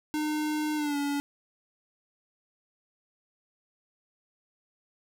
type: tone with pitch glide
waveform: square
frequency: 304.1 to 285.4 Hz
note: D#4 to D4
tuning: -40 to -49 cents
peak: -28 dBFS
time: 0.14-1.2 s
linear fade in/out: 0 ms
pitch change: -109 cents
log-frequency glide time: 0.76-0.97 s
effects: none